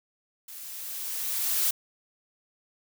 blue noise with level ramp, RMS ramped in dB -43 to -24 dBFS, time 0.48-1.71 s, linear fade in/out 5 ms, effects none

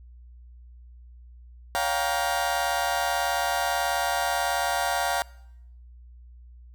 30% pulse chord, G half-diminished seventh, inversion second, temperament just, 564.5 / 705.6 / 784 / 940.8 Hz, Db5 / F5 / G5 / Bb5, +31 / +18 / 0 / +16 cents, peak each -30 / -25 / -27 / -28 dBFS, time 1.75-5.22 s, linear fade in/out 0 ms, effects noise-tail reverb RT60 0.8 s tail -23 dB re dry + added 60 Hz sine -45 dBFS peak until 6.74 s

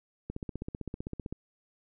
click train, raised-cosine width 3 ms, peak -23 dBFS, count 17, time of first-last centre 0.3-1.326 s, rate 15.6 Hz, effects none

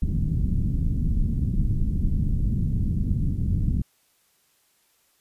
pink low-pass noise, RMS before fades -23 dBFS, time 0.02-3.82 s, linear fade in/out 5 ms, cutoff 210 Hz, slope 24 dB/octave, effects white hiss -65 dBFS RMS until 5.2 s + resampled to 32000 Hz

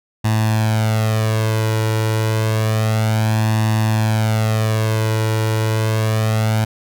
sawtooth tone with flanger, 109.8 Hz, A2, 3 cents flat, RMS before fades -17 dBFS, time 0.24-6.65 s, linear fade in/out 10 ms, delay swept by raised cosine 1.1 to 2.1 ms, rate 0.29 Hz, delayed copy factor +0.7, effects none

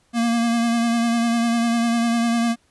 square tone with vibrato, 233.1 Hz, A#3, in tune, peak -18 dBFS, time 0.13-2.56 s, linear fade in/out 50 ms, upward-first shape sine, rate 10 Hz, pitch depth 26 cents each way, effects pink hiss -62 dBFS RMS until 2.7 s + resampled to 24000 Hz

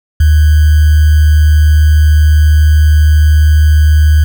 sine tone with sample-and-hold, 76.2 Hz, D#2, 36 cents flat, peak -3 dBFS, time 0.2-4.24 s, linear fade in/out 5 ms, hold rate 1575 Hz, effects none

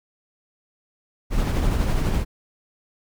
brown noise with tremolo, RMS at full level -19 dBFS, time 1.3-2.25 s, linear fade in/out 50 ms, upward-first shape sine, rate 12 Hz, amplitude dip 35%, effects none

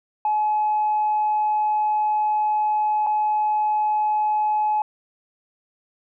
sine tone with dropouts, 850 Hz, G#5, 40 cents sharp, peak -17 dBFS, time 0.25-4.82 s, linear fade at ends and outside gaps 2 ms, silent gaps 3.065-3.069 s, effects tanh soft clip ceiling -14 dBFS

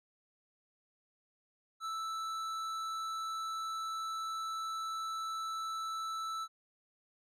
sine tone with tanh clipping, 1318.5 Hz, E6, in tune, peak -38 dBFS, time 1.8-6.48 s, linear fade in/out 50 ms, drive 13 dB, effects none

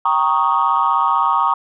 sine chord, Eb dominant seventh, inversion first, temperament equal, 784 / 932.3 / 1108.7 / 1244.5 Hz, G5 / Bb5 / Db6 / Eb6, 0 / 0 / 0 / 0 cents, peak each -22 / -17 / -17 / -18 dBFS, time 0.05-1.54 s, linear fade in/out 5 ms, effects tanh soft clip ceiling -5 dBFS

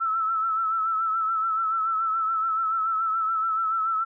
sine tone with vibrato, 1318.5 Hz, E6, in tune, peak -22 dBFS, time 0-4.05 s, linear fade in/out 20 ms, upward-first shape triangle, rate 7 Hz, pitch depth 53 cents each way, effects none

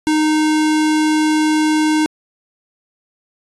square tone, 308.7 Hz, D#4, 14 cents flat, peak -13 dBFS, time 0.07-2.06 s, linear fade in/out 0 ms, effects resampled to 24000 Hz

